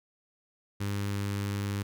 sawtooth tone with notch filter, 100.6 Hz, G2, 45 cents sharp, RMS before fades -32 dBFS, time 0.8-1.83 s, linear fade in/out 10 ms, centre 670 Hz, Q 1.3, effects none

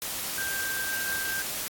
sine tone in noise, 1577 Hz, G6, 10 cents sharp, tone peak -30 dBFS, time 0.38-1.42 s, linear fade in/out 0 ms, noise white, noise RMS -33 dBFS, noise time 0.02-1.68 s, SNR 0 dB, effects AAC 64 kbps

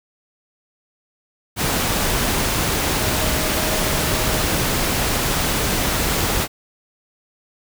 sine tone in noise, 626 Hz, D#5, 10 cents sharp, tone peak -30 dBFS, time 2.97-4.43 s, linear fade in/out 50 ms, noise pink, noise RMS -20 dBFS, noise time 1.56-6.48 s, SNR -13 dB, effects none

